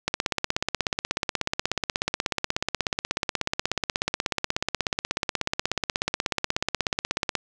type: click train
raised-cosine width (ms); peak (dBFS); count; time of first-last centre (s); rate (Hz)
0.2; -6; 121; 0.08-7.353; 16.5
effects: 7-bit